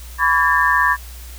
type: tone cluster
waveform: sine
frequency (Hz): 997 / 1136 / 1635 / 1793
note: B5 / C#6 / G#6 / A6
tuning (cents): +16 / +42 / -28 / +32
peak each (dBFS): -18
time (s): 0.18-0.97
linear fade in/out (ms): 50
effects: added 60 Hz sine -33 dBFS peak until 1.38 s + white hiss -41 dBFS RMS until 1.38 s